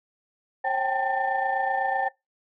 sine tone cluster, 539 / 774 / 802 / 884 / 1794 Hz, C#5 / G5 / G5 / A5 / A6, -49 / -22 / +39 / +8 / +33 cents, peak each -31 / -25 / -30 / -33 / -30 dBFS, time 0.64-2.09 s, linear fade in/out 10 ms, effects noise-tail reverb RT60 0.2 s tail -23 dB re dry + tanh soft clip ceiling -13 dBFS

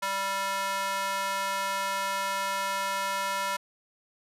square tone with high-pass filter, 195.5 Hz, G3, 4 cents flat, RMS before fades -30 dBFS, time 0.02-3.57 s, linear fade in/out 10 ms, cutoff 1000 Hz, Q 1.7, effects resampled to 32000 Hz

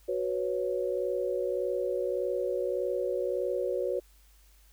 sine chord, F# suspended fourth, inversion none, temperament just, 370 / 493.3 / 555 Hz, F#4 / B4 / C#5, 0 / -2 / +2 cents, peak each -32 dBFS, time 0.08-4 s, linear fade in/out 10 ms, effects added 50 Hz sine -57 dBFS peak until 4.72 s + white hiss -64 dBFS RMS until 4.72 s

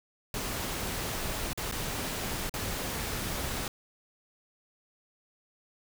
pink noise with dropouts, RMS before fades -34 dBFS, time 0.34-3.68 s, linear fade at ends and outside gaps 2 ms, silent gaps 1.532-1.575 / 1.714-1.722 / 2.495-2.539 s, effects none

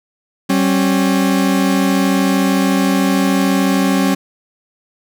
40% pulse tone pair together, 192.1 / 271.4 Hz, G3 / C#4, -35 / -36 cents, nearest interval tritone, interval 599 cents, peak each -14 dBFS, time 0.49-4.15 s, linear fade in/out 10 ms, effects none

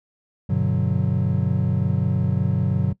triangle chord, G major seventh, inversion none, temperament equal, 98 / 123.47 / 146.83 / 185 Hz, G2 / B2 / D3 / F#3, 0 / 0 / 0 / 0 cents, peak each -22 dBFS, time 0.49-2.93 s, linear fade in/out 10 ms, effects noise-tail reverb RT60 0.1 s tail -20 dB re dry

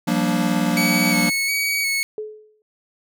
square chord, G minor seventh, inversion third, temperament equal with one note detuned, 174.61 / 192.52 / 233.1 / 293.7 Hz, F3 / G3 / Bb3 / D4, 0 / -31 / 0 / 0 cents, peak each -24 / -25 / -23 / -25 dBFS, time 0.07-1.3 s, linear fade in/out 10 ms
sawtooth tone with vibrato, 2230 Hz, C#7, 10 cents sharp, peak -16 dBFS, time 0.77-2.03 s, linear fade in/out 0 ms, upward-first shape square, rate 1.4 Hz, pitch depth 22 cents each way
sine tone with exponential decay, 428.5 Hz, A4, 46 cents flat, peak -23 dBFS, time 2.18-2.62 s, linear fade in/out 1 ms, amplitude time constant 94 ms
effects none

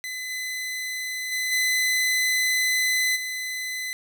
sawtooth tone with level steps, 2018 Hz, B6, 37 cents sharp, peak -27 / -25 / -21 / -17 / -25 dBFS, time 0.04-3.93 s, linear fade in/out 0 ms, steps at 0.29 / 1.31 / 1.51 / 3.15 s, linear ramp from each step 20 ms, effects none

